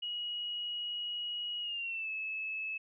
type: tone with pitch glide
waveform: sine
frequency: 2902 to 2600 Hz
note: F#7 to E7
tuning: -34 to -24 cents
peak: -35 dBFS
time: 0.02-2.78 s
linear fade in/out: 10 ms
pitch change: -190 cents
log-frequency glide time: 1.61-2.1 s
effects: none